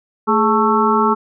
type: harmonic tone with a mistuned harmonic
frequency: 221 Hz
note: A3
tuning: 8 cents sharp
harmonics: 1 / 2 / 4 / 5 / 6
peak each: -18 / -18 / -18 / -18 / -18 dBFS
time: 0.27-1.15 s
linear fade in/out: 20 ms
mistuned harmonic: 2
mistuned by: -96 cents
effects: none